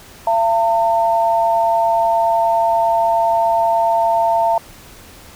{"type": "tone pair together", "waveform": "sine", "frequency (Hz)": [678.1, 905], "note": ["E5", "A5"], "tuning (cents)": [49, 48], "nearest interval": "perfect fourth", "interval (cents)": 499, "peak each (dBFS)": -15, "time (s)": [0.27, 4.58], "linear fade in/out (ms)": 2, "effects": ["pink hiss -41 dBFS RMS until 5.35 s"]}